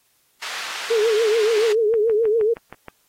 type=band-pass noise; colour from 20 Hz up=pink; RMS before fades=-31 dBFS; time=0.42-1.73 s; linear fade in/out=5 ms; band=1300 to 4900 Hz; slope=12 dB/octave
type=tone with vibrato; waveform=sine; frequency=440 Hz; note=A4; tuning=in tune; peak=-15 dBFS; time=0.9-2.54 s; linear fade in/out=10 ms; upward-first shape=triangle; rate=7 Hz; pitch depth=130 cents each way
type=click train; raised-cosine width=0.5 ms; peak=-21 dBFS; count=7; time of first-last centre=1.94-2.883 s; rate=6.36 Hz
effects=white hiss -63 dBFS RMS until 3.08 s + AAC 48 kbps